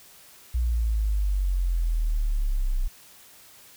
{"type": "exponential sweep", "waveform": "sine", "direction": "down", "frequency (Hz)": [60.8, 30.87], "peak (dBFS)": -21, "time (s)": [0.54, 2.88], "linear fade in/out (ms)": 10, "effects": ["white hiss -51 dBFS RMS until 3.76 s"]}